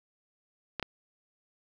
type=clicks; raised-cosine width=0.3 ms; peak=-16 dBFS; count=2; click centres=0.797 / 0.827 s; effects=none